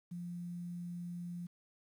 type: tone with quantisation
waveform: sine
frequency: 174.61 Hz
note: F3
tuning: in tune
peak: -40 dBFS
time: 0.11-1.47 s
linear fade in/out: 10 ms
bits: 11
effects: none